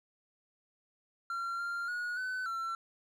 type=tone with pitch steps; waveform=triangle; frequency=1373 / 1391 / 1451 / 1510 / 1349 Hz; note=F6 / F6 / F#6 / F#6 / E6; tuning=-30 / -7 / -34 / +35 / +40 cents; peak=-32 dBFS; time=1.3-2.75 s; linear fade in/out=2 ms; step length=290 ms; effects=none